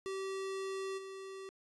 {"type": "tone with level steps", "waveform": "square", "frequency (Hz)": 385.6, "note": "G4", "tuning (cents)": -28, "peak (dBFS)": [-38, -45], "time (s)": [0.06, 1.49], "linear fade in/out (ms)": 0, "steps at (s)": 0.97, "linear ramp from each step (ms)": 20, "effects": ["resampled to 22050 Hz"]}